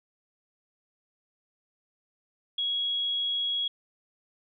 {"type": "tone", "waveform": "sine", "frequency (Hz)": 3322, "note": "G#7", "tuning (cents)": 0, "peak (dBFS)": -26, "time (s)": [2.58, 3.68], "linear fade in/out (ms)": 5, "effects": []}